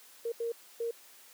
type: tone bursts at uneven times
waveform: sine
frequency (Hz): 465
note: A#4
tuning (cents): -4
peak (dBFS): -30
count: 3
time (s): 0.25-0.32 / 0.4-0.52 / 0.8-0.91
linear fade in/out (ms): 5
effects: white hiss -56 dBFS RMS until 1.33 s + high-pass 300 Hz 12 dB/octave